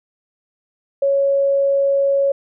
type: tone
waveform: sine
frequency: 554.4 Hz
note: C#5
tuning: in tune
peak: -13 dBFS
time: 1.02-2.32 s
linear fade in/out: 5 ms
effects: none